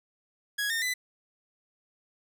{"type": "tone with pitch steps", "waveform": "sawtooth", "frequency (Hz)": [1664, 1825.1, 2002], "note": ["G#6", "A#6", "B6"], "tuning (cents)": [3, -37, 23], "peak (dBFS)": -24, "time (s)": [0.58, 0.94], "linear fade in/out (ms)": 10, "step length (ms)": 120, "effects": []}